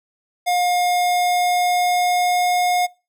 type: tone with pitch glide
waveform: square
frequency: 713 to 717.5 Hz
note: F5 to F5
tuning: +36 to +47 cents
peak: -17 dBFS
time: 0.46-2.87 s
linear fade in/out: 20 ms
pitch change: +11 cents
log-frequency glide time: 0.68-2.5 s
effects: noise-tail reverb RT60 0.3 s tail -23 dB re dry